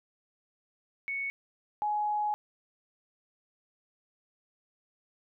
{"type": "tone pair in turn", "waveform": "sine", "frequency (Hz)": [2217, 839.1], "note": ["C#7", "G#5"], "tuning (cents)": [0, 18], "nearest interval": "octave + perfect fourth", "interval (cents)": 1682, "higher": "first", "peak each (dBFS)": [-31, -27], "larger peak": "second", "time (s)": [[1.08, 1.3], [1.82, 2.34]], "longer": "second", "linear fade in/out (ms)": 0, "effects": []}